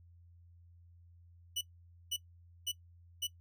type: tone bursts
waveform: sawtooth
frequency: 2960 Hz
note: F#7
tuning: in tune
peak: -30 dBFS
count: 4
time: 1.56-3.272 s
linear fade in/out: 10 ms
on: 53 ms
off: 500 ms
effects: noise-tail reverb RT60 0.1 s tail -19 dB re dry + added 86 Hz sine -57 dBFS peak until 3.4 s